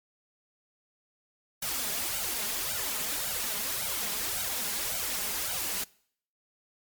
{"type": "noise with flanger", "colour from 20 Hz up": "white", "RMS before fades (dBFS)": -32, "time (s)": [1.62, 5.84], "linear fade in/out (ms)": 5, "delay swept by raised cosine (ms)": [1.3, 4.9], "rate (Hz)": 1.8, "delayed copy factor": 0.8, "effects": ["noise-tail reverb RT60 0.6 s tail -23 dB re dry", "MP3 96 kbps"]}